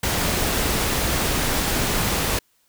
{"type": "noise", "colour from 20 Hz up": "pink", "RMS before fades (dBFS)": -22, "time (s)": [0.03, 2.39], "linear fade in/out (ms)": 5, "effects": ["white hiss -64 dBFS RMS until 2.68 s"]}